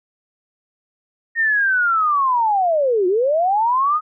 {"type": "linear two-way sweep", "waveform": "sine", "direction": "down then up", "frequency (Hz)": [1858, 349.2, 1271], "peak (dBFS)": -14, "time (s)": [1.35, 4.01], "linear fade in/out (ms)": 50, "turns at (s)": 3.07, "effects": []}